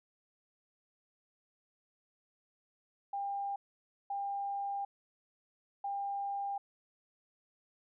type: tone bursts at uneven times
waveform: sine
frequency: 799 Hz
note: G5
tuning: 33 cents sharp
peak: -34 dBFS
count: 3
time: 3.13-3.56 / 4.1-4.85 / 5.84-6.58 s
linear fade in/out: 5 ms
effects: none